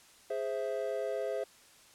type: chord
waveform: triangle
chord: Ab augmented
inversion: none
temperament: equal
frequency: 415.3 / 523.3 / 659.3 Hz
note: Ab4 / C5 / E5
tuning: 0 / 0 / 0 cents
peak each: -35 / -34 / -35 dBFS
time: 0.3-1.44 s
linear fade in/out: 5 ms
effects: white hiss -59 dBFS RMS until 1.94 s + low-pass 10000 Hz 12 dB/octave